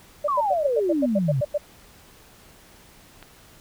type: tone bursts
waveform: sine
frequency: 589 Hz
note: D5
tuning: 5 cents sharp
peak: -19 dBFS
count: 11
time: 0.24-1.58 s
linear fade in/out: 10 ms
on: 40 ms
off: 90 ms
type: exponential sweep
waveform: sine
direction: down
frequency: 1200 to 123.47 Hz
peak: -20 dBFS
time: 0.28-1.41 s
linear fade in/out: 5 ms
type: click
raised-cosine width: 0.3 ms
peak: -26 dBFS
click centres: 3.227 s
effects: pink hiss -51 dBFS RMS until 3.6 s